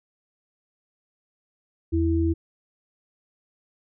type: tone pair together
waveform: sine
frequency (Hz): 82.41 / 329.6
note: E2 / E4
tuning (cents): 0 / 0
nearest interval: 2 octaves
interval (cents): 2400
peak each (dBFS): -22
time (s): 1.92-2.34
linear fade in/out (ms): 20
effects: none